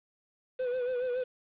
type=tone with vibrato; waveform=triangle; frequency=500 Hz; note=B4; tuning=21 cents sharp; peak=-27 dBFS; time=0.59-1.24 s; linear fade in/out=10 ms; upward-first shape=sine; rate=7.1 Hz; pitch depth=54 cents each way; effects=resampled to 8000 Hz + 9-bit